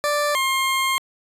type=tone pair in turn; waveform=20% pulse; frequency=587.3 / 1065.4 Hz; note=D5 / C6; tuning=0 / +31 cents; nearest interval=minor seventh; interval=1031 cents; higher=second; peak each=-14 dBFS; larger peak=neither; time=0.04-0.35 / 0.35-0.98 s; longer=second; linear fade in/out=0 ms; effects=resampled to 32000 Hz